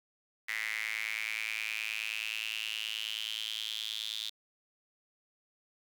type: tone with high-pass filter sweep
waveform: sawtooth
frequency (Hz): 109.5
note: A2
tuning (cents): -8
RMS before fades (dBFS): -37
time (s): 0.48-4.3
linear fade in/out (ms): 10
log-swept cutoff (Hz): 2000 to 3600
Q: 7.6
effects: none